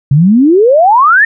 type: exponential sweep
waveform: sine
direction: up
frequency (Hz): 132 to 1858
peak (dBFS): -3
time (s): 0.11-1.25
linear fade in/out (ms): 5
effects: none